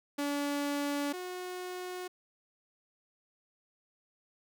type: tone pair in turn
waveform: sawtooth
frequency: 286.8 / 363.5 Hz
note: D4 / F#4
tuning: -41 / -31 cents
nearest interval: major third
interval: 410 cents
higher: second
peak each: -27 / -34 dBFS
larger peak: first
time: 0.18-1.13 / 1.13-2.08 s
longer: neither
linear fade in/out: 10 ms
effects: none